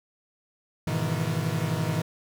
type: chord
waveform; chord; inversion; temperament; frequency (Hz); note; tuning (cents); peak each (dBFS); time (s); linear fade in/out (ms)
40% pulse; E major seventh; first; equal with one note detuned; 103.83 / 123.47 / 155.56 / 167.21; G#2 / B2 / D#3 / E3; 0 / 0 / 0 / +25; -32 / -31 / -28 / -30; 0.87-2.02; 5
effects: none